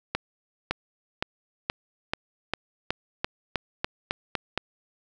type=accelerating click train; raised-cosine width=0.3 ms; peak=-9 dBFS; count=13; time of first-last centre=0.15-4.576 s; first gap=560 ms; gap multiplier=0.92; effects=none